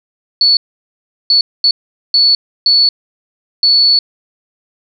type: tone bursts at uneven times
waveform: sine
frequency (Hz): 4435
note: C#8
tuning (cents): 0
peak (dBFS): -6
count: 6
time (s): 0.41-0.57 / 1.3-1.41 / 1.64-1.71 / 2.14-2.35 / 2.66-2.89 / 3.63-3.99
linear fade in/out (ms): 2
effects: none

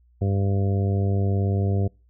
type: harmonic tone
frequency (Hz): 98.5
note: G2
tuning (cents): +9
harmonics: 1 / 2 / 3 / 4 / 5 / 6 / 7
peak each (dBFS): -20 / -29 / -35 / -32 / -35 / -40 / -38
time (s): 0.21-1.88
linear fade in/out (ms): 10
effects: noise-tail reverb RT60 0.3 s tail -26 dB re dry + added 60 Hz sine -55 dBFS peak until 2.09 s

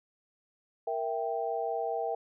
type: chord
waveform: sine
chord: E diminished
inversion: second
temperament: equal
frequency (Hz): 466.2 / 659.3 / 784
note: Bb4 / E5 / G5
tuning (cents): 0 / 0 / 0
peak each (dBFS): -34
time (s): 0.87-2.15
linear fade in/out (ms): 5
effects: none

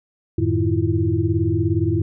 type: tone cluster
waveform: sine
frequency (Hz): 90.8 / 108 / 152.6 / 328.1 / 347.5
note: F#2 / A2 / D#3 / E4 / F4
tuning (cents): -32 / -32 / -33 / -8 / -9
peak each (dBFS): -22 / -21 / -27 / -22 / -26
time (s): 0.38-2.02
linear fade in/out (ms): 5
effects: none

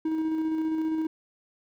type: tone with tremolo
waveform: triangle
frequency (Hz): 317.3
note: D#4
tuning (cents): +34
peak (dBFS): -22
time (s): 0.05-1.07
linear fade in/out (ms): 5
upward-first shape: square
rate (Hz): 15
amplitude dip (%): 25
effects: none

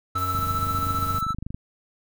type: tone with tremolo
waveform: triangle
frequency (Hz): 1318.5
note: E6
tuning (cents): 0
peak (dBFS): -20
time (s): 0.15-1.34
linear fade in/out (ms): 10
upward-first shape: sine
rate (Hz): 15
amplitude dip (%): 55
type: tone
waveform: square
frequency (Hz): 92.5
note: F#2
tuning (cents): 0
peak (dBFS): -30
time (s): 0.15-1.19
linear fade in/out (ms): 5
type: noise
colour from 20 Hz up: violet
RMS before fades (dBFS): -38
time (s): 0.18-1.21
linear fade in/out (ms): 0
type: click train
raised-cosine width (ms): 5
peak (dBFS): -20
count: 31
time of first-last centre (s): 0.35-1.545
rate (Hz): 25.1
effects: none

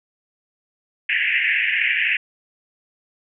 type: band-pass noise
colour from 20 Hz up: pink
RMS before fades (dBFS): -20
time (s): 1.09-2.17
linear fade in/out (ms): 5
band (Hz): 1700 to 2800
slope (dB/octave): 96
effects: none

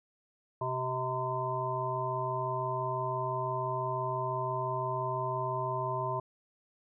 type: harmonic tone with a mistuned harmonic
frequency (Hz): 127.9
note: C3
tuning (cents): -39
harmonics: 1 / 3 / 5 / 7 / 8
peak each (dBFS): -37 / -39 / -37 / -37 / -35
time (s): 0.61-6.2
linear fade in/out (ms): 5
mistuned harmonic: 7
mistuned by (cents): +42
effects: none

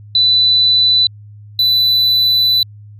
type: tone pair in turn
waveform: sine / triangle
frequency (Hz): 3987 / 3987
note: B7 / B7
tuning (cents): +16 / +16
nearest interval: unison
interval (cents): 0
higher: neither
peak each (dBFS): -8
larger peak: neither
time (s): 0.15-1.07 / 1.59-2.63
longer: second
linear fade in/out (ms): 2
effects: added 104 Hz sine -34 dBFS peak until 2.99 s

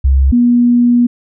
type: tone pair in turn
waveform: sine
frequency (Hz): 67.2 / 241.3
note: C2 / B3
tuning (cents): +47 / -40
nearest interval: octave + minor seventh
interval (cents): 2213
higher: second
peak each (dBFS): -6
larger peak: neither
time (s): 0.04-0.32 / 0.32-1.07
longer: second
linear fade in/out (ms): 10
effects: none

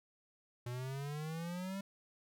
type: exponential sweep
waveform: square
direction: up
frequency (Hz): 120 to 199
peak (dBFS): -40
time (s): 0.66-1.81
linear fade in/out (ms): 5
effects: none

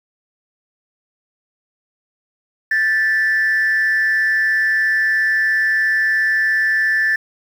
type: tone with frequency modulation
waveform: sine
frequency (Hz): 1760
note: A6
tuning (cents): 0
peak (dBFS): -12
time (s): 2.71-7.16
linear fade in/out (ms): 5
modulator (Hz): 177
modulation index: 0.43
effects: tanh soft clip ceiling -11 dBFS + 7-bit

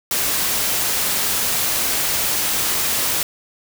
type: noise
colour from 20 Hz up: white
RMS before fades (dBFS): -20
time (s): 0.11-3.23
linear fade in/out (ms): 2
effects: none

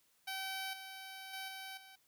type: tone with level steps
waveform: 10% pulse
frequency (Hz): 768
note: G5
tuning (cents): -36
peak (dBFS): -31 / -39 / -34 / -37 / -47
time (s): 0.27-1.96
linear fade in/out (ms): 10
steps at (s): 0.73 / 1.33 / 1.48 / 1.77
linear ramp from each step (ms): 5
effects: white hiss -73 dBFS RMS until 2.07 s

